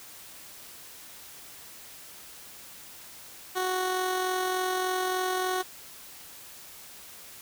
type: tone with amplitude modulation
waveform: 15% pulse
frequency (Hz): 370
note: F#4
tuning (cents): 0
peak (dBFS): -19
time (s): 3.55-5.63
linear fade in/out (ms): 20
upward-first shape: sine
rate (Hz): 43.4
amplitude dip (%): 30
effects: white hiss -47 dBFS RMS until 7.41 s